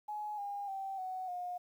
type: tone with pitch steps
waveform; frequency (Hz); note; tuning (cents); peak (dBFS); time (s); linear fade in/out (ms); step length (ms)
sine; 842 / 808.6 / 776.6 / 745.8 / 716.3; G#5 / G#5 / G5 / F#5 / F5; +24 / -46 / -16 / +14 / +44; -37; 0.08-1.58; 10; 300
effects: 11-bit